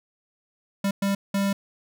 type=tone bursts at uneven times; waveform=square; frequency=198 Hz; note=G3; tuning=18 cents sharp; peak=-22 dBFS; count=3; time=0.84-0.91 / 1.02-1.15 / 1.34-1.53 s; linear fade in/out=5 ms; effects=none